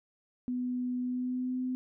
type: tone with pitch glide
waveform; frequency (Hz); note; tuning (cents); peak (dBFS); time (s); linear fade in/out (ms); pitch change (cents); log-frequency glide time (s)
sine; 249 to 254.5; B3 to C4; +14 to -48; -30; 0.48-1.75; 0; +38; 1-1.59
effects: none